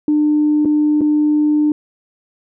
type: tone with dropouts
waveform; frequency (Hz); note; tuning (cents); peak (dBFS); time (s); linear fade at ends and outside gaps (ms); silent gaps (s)
sine; 300; D4; +37; -10; 0.08-1.72; 2; 0.65-0.656 / 1.009-1.015
effects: tanh soft clip ceiling -6 dBFS